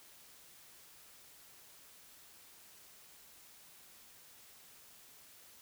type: silence
effects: white hiss -59 dBFS RMS until 5.61 s